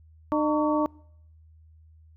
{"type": "harmonic tone with a mistuned harmonic", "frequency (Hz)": 302.8, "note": "D#4", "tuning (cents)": -47, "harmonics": [1, 2, 3, 4], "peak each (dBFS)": [-24, -27, -29, -30], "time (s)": [0.32, 0.86], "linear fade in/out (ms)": 0, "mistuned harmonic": 4, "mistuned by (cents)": -120, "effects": ["noise-tail reverb RT60 0.7 s tail -25 dB re dry", "added 79 Hz sine -51 dBFS peak until 2.16 s"]}